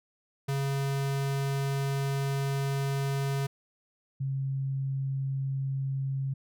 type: tone pair in turn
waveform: square / sine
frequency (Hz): 138 / 135.32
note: C#3 / C#3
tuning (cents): -7 / -41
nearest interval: unison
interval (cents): 34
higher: first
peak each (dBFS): -28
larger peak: neither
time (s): 0.48-3.47 / 4.2-6.34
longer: first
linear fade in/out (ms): 10
effects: none